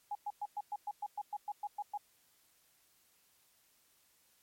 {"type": "tone bursts", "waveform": "sine", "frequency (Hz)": 827, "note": "G#5", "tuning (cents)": -8, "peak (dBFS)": -35, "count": 13, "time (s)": [0.11, 1.976], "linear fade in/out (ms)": 5, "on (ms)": 42, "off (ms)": 110, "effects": ["white hiss -70 dBFS RMS until 4.42 s", "MP3 64 kbps"]}